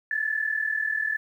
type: tone pair together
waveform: sine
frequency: 1719.8 / 1760 Hz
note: A6 / A6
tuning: -40 / 0 cents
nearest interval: unison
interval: 40 cents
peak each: -27 dBFS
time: 0.11-1.17 s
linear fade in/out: 2 ms
effects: 10-bit